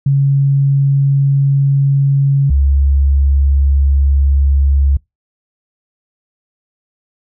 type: tone pair in turn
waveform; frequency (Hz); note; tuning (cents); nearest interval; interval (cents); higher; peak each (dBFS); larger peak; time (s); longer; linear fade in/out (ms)
sine; 138.7 / 69.35; C#3 / C#2; +1 / +1; octave; 1200; first; -8; neither; 0.06-2.5 / 2.5-4.97; second; 5
effects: noise-tail reverb RT60 0.2 s tail -26 dB re dry